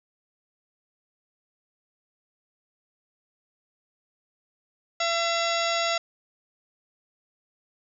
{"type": "harmonic tone with a mistuned harmonic", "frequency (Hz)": 676, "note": "E5", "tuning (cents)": 43, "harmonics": [1, 2, 3, 4, 5, 6, 7, 8, 10], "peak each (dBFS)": [-27, -30, -32, -33, -34, -35, -35, -36, -37], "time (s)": [5, 5.98], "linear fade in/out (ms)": 5, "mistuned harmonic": 6, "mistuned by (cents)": -84, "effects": []}